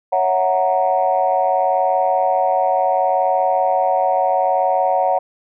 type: chord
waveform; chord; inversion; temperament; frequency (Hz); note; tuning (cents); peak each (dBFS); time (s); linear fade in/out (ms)
sine; F# dominant seventh; second; equal; 554.4 / 659.3 / 740 / 932.3; C#5 / E5 / F#5 / A#5; 0 / 0 / 0 / 0; -19 / -22 / -16 / -21; 0.12-5.19; 10
effects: tanh soft clip ceiling -5 dBFS